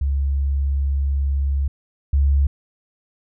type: tone pair in turn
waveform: sine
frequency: 69.3 / 69.82 Hz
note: C#2 / C#2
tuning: 0 / +13 cents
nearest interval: unison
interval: 13 cents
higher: second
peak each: -17 / -13 dBFS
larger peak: second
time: 0.01-1.68 / 2.13-2.47 s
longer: first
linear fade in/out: 5 ms
effects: none